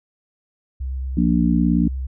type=tone with vibrato; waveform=sine; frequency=65.41 Hz; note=C2; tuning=in tune; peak=-23 dBFS; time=0.8-2.07 s; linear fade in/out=10 ms; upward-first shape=triangle; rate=8.8 Hz; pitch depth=22 cents each way
type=harmonic tone; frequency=58.4 Hz; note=A#1; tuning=4 cents sharp; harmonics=3 / 4 / 5; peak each=-18 / -19 / -21 dBFS; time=1.17-1.88 s; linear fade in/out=5 ms
effects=none